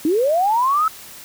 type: linear sweep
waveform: sine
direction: up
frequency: 288.8 to 1318.5 Hz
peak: -14 dBFS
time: 0.05-0.88 s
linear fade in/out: 2 ms
effects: white hiss -39 dBFS RMS until 1.24 s